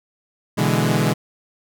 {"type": "chord", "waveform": "sawtooth", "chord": "E dominant seventh", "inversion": "second", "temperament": "equal", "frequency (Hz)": [123.47, 146.83, 164.81, 207.7], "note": ["B2", "D3", "E3", "G#3"], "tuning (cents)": [0, 0, 0, 0], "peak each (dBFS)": -18, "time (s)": [0.57, 1.14], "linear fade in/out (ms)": 20, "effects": []}